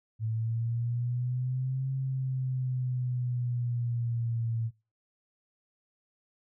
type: exponential two-way sweep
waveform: sine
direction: up then down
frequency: 110 to 133.7 to 113.5 Hz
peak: -28 dBFS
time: 0.19-4.71 s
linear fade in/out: 50 ms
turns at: 1.91 s
effects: noise-tail reverb RT60 0.3 s tail -22 dB re dry